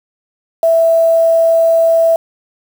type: tone with quantisation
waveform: sine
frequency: 659.3 Hz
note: E5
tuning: in tune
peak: -7 dBFS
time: 0.63-2.16 s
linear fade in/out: 2 ms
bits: 5
effects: none